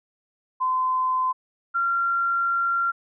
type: tone pair in turn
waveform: sine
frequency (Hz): 1027 / 1377.2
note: C6 / F6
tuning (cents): -33 / -25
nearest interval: perfect fourth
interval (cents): 508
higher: second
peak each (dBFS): -20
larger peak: neither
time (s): 0.6-1.33 / 1.74-2.92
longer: second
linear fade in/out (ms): 20
effects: none